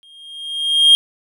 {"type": "tone with exponential growth", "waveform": "triangle", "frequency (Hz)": 3227, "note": "G7", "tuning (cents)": 50, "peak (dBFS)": -3, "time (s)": [0.03, 0.95], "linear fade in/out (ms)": 0, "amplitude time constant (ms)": 200, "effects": []}